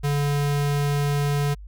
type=tone; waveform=square; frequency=143.9 Hz; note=D3; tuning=35 cents flat; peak=-21 dBFS; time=0.03-1.55 s; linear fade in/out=20 ms; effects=added 50 Hz sine -37 dBFS peak until 1.67 s